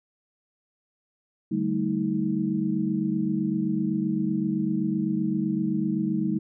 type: tone cluster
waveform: sine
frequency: 146.8 / 192.1 / 219.9 / 317.9 Hz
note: D3 / G3 / A3 / D#4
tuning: 0 / -35 / -1 / +37 cents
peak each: -33 / -27 / -28 / -28 dBFS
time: 1.51-6.39 s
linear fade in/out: 10 ms
effects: none